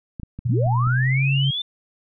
clicks, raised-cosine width 5 ms, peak -20 dBFS, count 5, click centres 0.198 / 0.233 / 0.39 / 0.665 / 0.872 s
sine tone with pitch glide, 120.7 to 137.06 Hz, B2 to C#3, -39 to -19 cents, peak -17 dBFS, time 0.45-1.51 s, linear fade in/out 10 ms, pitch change +220 cents, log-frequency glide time 0.8-1.27 s
sine linear sweep, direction up, 89.2 to 3591 Hz, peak -23 dBFS, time 0.47-1.62 s, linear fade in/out 5 ms
effects none

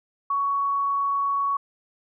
sine tone, 1118 Hz, C#6, 14 cents sharp, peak -21 dBFS, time 0.3-1.57 s, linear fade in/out 5 ms, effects none

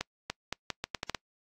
accelerating click train, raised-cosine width 0.2 ms, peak -14 dBFS, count 9, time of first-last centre 0.01-1.148 s, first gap 290 ms, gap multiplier 0.78, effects noise-tail reverb RT60 0.1 s tail -26 dB re dry + AAC 64 kbps

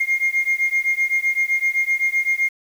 sine beating tone pair, 2124 / 2131.8 Hz, C7 / C7, +25 / +32 cents, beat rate 7.8 Hz, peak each -19 dBFS, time 0-2.49 s, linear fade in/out 10 ms, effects tanh soft clip ceiling -12 dBFS + 7-bit

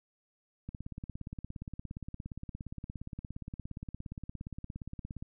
click train, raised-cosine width 5 ms, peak -28 dBFS, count 79, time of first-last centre 0.69-5.225 s, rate 17.2 Hz, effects none

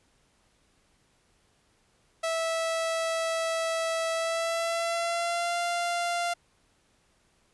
sawtooth tone with pitch glide, 655 to 693.9 Hz, E5 to F5, -11 to -11 cents, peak -23 dBFS, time 2.23-6.34 s, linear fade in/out 10 ms, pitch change +100 cents, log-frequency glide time 4.13-5.58 s, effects pink hiss -67 dBFS RMS until 7.53 s + resampled to 24000 Hz

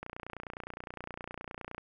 click train, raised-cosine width 0.5 ms, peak -25 dBFS, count 53, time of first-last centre 0.03-1.781 s, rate 29.7 Hz, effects none

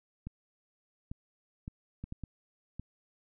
clicks, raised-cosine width 5 ms, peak -27 dBFS, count 7, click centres 0.27 / 1.115 / 1.679 / 2.04 / 2.124 / 2.237 / 2.796 s, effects none

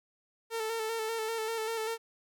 sawtooth tone with vibrato, 447.2 Hz, A4, 28 cents sharp, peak -28 dBFS, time 0.5-1.98 s, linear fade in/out 50 ms, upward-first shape square, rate 5.1 Hz, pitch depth 33 cents each way, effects none

